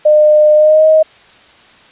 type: tone with pitch glide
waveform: sine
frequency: 606 to 628.5 Hz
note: D#5 to D#5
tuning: -46 to +17 cents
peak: -4 dBFS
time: 0.05-1.03 s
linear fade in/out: 10 ms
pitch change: +63 cents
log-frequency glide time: 0.55-0.86 s
effects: white hiss -43 dBFS RMS until 1.91 s + resampled to 8000 Hz